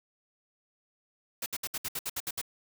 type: noise bursts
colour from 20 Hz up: white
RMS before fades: -34 dBFS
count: 10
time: 1.42-2.415 s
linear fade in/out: 5 ms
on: 41 ms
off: 65 ms
effects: none